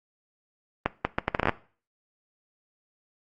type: accelerating click train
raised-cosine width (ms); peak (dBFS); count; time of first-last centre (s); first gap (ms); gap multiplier
0.5; -7; 11; 0.86-1.494; 190; 0.71
effects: noise-tail reverb RT60 0.4 s tail -19 dB re dry + Opus 32 kbps